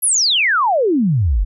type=exponential sweep; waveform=sine; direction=down; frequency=11840 to 41.2 Hz; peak=-12 dBFS; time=0.02-1.45 s; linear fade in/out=20 ms; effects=none